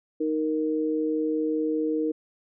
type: tone pair together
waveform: sine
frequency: 311.2 / 466.2 Hz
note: D#4 / A#4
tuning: 0 / 0 cents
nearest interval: perfect fifth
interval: 700 cents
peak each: -25 / -27 dBFS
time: 0.2-2.12 s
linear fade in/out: 10 ms
effects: none